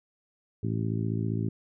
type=harmonic tone; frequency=55.1 Hz; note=A1; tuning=3 cents sharp; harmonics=2 / 3 / 4 / 5 / 6 / 7; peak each=-29 / -33 / -35 / -37 / -39 / -40 dBFS; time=0.63-1.49 s; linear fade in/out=5 ms; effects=none